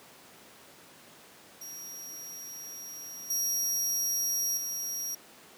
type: tone with level steps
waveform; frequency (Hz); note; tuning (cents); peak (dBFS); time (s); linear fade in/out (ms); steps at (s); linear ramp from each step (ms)
sawtooth; 5670; F8; +25; -38 / -25 / -30; 1.61-5.15; 5; 3.3 / 4.57; 5
effects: pink hiss -53 dBFS RMS until 5.57 s + high-pass 200 Hz 12 dB/octave